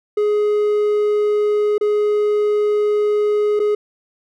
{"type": "tone with dropouts", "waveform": "triangle", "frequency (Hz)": 418.3, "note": "G#4", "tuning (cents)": 12, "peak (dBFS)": -12, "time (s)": [0.17, 3.75], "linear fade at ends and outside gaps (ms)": 5, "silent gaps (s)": [[1.781, 1.81], [3.594, 3.599]], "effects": []}